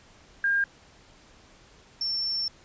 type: tone pair in turn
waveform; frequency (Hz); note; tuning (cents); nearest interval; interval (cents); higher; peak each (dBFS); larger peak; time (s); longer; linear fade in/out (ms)
sine; 1609 / 5412; G6 / E8; +45 / +45; octave + major sixth; 2100; second; -21 / -26; first; 0.44-0.64 / 2.01-2.48; second; 2
effects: pink hiss -55 dBFS RMS until 2.64 s + resampled to 16000 Hz